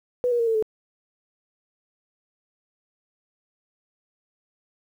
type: tone with pitch steps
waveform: sine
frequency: 493.7 / 478.3 / 463.3 / 448.8 / 434.8 Hz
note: B4 / A#4 / A#4 / A4 / A4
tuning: -1 / +44 / -11 / +34 / -21 cents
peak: -19 dBFS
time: 0.24-0.625 s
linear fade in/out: 0 ms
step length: 77 ms
effects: 9-bit